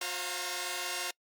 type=tone cluster; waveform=5% pulse; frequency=360.4 / 533 / 695 / 927 Hz; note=F#4 / C5 / F5 / A#5; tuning=-45 / +32 / -9 / -10 cents; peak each=-28 dBFS; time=0.01-1.11 s; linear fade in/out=5 ms; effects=noise-tail reverb RT60 0.1 s tail -26 dB re dry + Opus 48 kbps